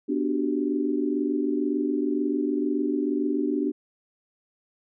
sine chord, G major seventh, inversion first, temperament equal, 246.9 / 293.7 / 370 / 392 Hz, B3 / D4 / F#4 / G4, 0 / 0 / 0 / 0 cents, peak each -29 / -25 / -31 / -31 dBFS, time 0.08-3.72 s, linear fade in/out 20 ms, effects none

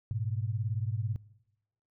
sine beating tone pair, 103.83 / 121.83 Hz, G#2 / B2, 0 / -23 cents, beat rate 18 Hz, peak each -32 / -34 dBFS, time 0.11-1.16 s, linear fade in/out 0 ms, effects noise-tail reverb RT60 1.0 s tail -23 dB re dry

